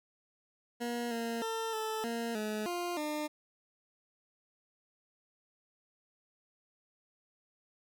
20% pulse tone with pitch steps, 238.4 / 231.4 / 450 / 438.1 / 232.3 / 213.6 / 350.8 / 301.4 Hz, A#3 / A#3 / A4 / A4 / A#3 / G#3 / F4 / D4, +39 / -13 / +39 / -7 / -6 / +49 / +8 / +45 cents, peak -29 dBFS, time 0.8-3.28 s, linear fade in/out 20 ms, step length 310 ms, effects none

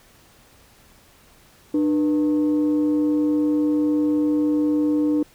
sine tone pair together, 300 / 486.2 Hz, D4 / B4, +37 / -27 cents, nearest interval minor sixth, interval 836 cents, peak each -16 / -26 dBFS, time 1.74-5.23 s, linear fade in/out 5 ms, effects tanh soft clip ceiling -13 dBFS + pink hiss -53 dBFS RMS until 5.34 s

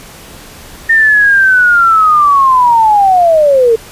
sine linear sweep, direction down, 1827 to 440 Hz, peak -4 dBFS, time 0.89-3.76 s, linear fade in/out 10 ms, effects pink hiss -33 dBFS RMS until 3.91 s + resampled to 32000 Hz

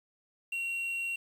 triangle tone with quantisation, 2743 Hz, F7, 32 cents flat, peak -30 dBFS, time 0.52-1.16 s, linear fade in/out 5 ms, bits 9, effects none

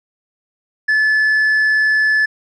triangle tone with tanh clipping, 1731 Hz, A6, 29 cents flat, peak -12 dBFS, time 0.88-2.26 s, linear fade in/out 10 ms, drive 7 dB, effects none

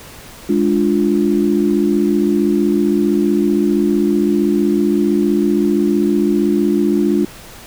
sine chord, D diminished, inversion second, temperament equal, 207.7 / 293.7 / 349.2 Hz, Ab3 / D4 / F4, 0 / 0 / 0 cents, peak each -16 dBFS, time 0.49-7.25 s, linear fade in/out 5 ms, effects pink hiss -37 dBFS RMS until 7.66 s

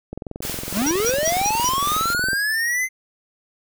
click train, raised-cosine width 2 ms, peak -17 dBFS, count 49, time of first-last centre 0.13-2.332 s, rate 21.8 Hz
white noise with tremolo, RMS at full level -28 dBFS, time 0.42-2.14 s, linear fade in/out 5 ms, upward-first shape triangle, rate 3.5 Hz, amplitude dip 45%
square linear sweep, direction up, 171.4 to 2080 Hz, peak -20 dBFS, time 0.73-2.89 s, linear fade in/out 50 ms
triangle tone bursts, 5750 Hz, F8, 50 cents sharp, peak -19 dBFS, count 5, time 0.86-1.695 s, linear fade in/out 10 ms, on 55 ms, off 140 ms
effects none

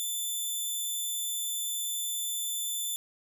10% pulse tone, 3521 Hz, A7, in tune, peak -23 dBFS, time 0-2.96 s, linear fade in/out 0 ms, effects none

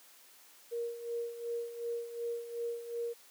sine tone with tremolo, 470 Hz, A#4, 14 cents sharp, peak -32 dBFS, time 0.71-3.14 s, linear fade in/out 20 ms, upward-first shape sine, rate 2.7 Hz, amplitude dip 70%, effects white hiss -59 dBFS RMS until 3.3 s + high-pass 300 Hz 12 dB/octave

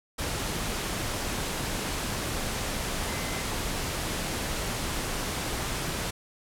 sine tone in noise, 2059 Hz, C7, 28 cents flat, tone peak -41 dBFS, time 3.08-3.42 s, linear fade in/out 10 ms, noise pink, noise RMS -31 dBFS, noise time 0.18-6.11 s, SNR -13 dB, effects low-pass 12000 Hz 12 dB/octave

